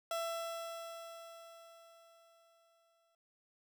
30% pulse tone with exponential decay, 668 Hz, E5, 23 cents sharp, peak -32 dBFS, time 0.11-3.15 s, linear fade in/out 2 ms, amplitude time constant 660 ms, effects none

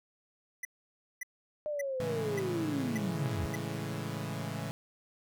square tone bursts, 1988 Hz, B6, 11 cents sharp, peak -36 dBFS, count 6, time 0.63-3.556 s, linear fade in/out 5 ms, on 21 ms, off 560 ms
sine linear sweep, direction down, 610 to 72.1 Hz, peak -32 dBFS, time 1.66-3.46 s, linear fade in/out 0 ms
sawtooth chord, A major seventh, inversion none, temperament equal, 110 / 138.59 / 164.81 / 207.7 Hz, A2 / C#3 / E3 / G#3, 0 / 0 / 0 / 0 cents, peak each -36 / -36 / -36 / -39 dBFS, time 2-4.71 s, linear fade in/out 0 ms
effects none

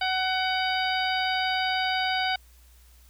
harmonic tone with a mistuned harmonic, 749 Hz, F#5, 21 cents sharp, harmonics 1 / 2 / 3 / 4 / 5 / 6, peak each -27 / -30 / -32 / -33 / -34 / -35 dBFS, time 0.01-2.36 s, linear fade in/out 5 ms, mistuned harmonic 6, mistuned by +96 cents, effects added 60 Hz sine -52 dBFS peak until 3.09 s + white hiss -60 dBFS RMS until 3.09 s

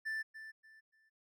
triangle tone with echo, 1766 Hz, A6, 6 cents sharp, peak -34 dBFS, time 0.05-0.23 s, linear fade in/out 20 ms, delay 290 ms, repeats 3, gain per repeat -11 dB, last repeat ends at 1.1 s, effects none

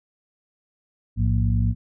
harmonic tone with a mistuned harmonic, 58.1 Hz, A#1, 5 cents flat, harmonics 1 / 2 / 3 / 4, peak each -22 / -20 / -29 / -29 dBFS, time 1.16-1.75 s, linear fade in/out 50 ms, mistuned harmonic 2, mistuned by -140 cents, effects none

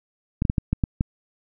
clicks, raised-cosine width 5 ms, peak -8 dBFS, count 7, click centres 0.421 / 0.452 / 0.499 / 0.582 / 0.73 / 0.838 / 1.009 s, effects none

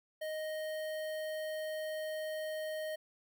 square tone with notch filter, 622.3 Hz, D#5, in tune, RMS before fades -39 dBFS, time 0.21-2.96 s, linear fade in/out 10 ms, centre 6400 Hz, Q 1.3, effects none

